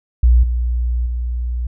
sine tone with level steps, 60.1 Hz, B1, 46 cents flat, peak -7 / -15 / -18 dBFS, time 0.23-1.67 s, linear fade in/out 5 ms, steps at 0.43 / 1.06 s, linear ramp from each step 5 ms, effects none

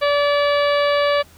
harmonic tone with a mistuned harmonic, 577 Hz, D5, 31 cents flat, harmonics 1 / 2 / 3 / 4 / 5 / 6 / 7 / 8, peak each -16 / -22 / -26 / -28 / -30 / -32 / -33 / -34 dBFS, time 0.01-1.23 s, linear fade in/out 20 ms, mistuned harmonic 7, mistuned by -50 cents, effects added 82 Hz sine -49 dBFS peak until 1.37 s + pink hiss -49 dBFS RMS until 1.37 s

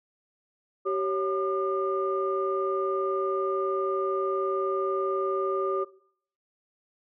sine tone cluster, 385.6 / 553 / 1206 Hz, G4 / C#5 / D6, -28 / -4 / +46 cents, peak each -26 / -32 / -30 dBFS, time 0.85-5.85 s, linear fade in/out 20 ms, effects noise-tail reverb RT60 0.6 s tail -19 dB re dry + tanh soft clip ceiling -15 dBFS

